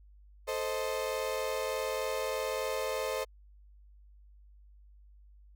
35% pulse chord, A diminished, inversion none, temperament equal with one note detuned, 440 / 523.3 / 624.8 Hz, A4 / C5 / Eb5, 0 / 0 / +7 cents, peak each -35 / -33 / -36 dBFS, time 0.47-3.25 s, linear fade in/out 20 ms, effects added 50 Hz sine -54 dBFS peak until 5.55 s

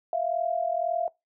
sine tone pair together, 656.6 / 698.5 Hz, E5 / F5, -7 / 0 cents, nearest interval minor second, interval 107 cents, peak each -27 dBFS, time 0.13-1.08 s, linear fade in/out 2 ms, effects noise-tail reverb RT60 0.2 s tail -23 dB re dry

